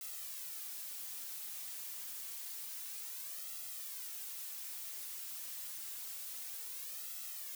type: noise with flanger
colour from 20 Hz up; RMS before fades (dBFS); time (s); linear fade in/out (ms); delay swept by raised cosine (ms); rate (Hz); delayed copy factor
blue; -45; 0.01-7.55; 2; 1.5 to 5.1; 0.28; +0.7
effects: none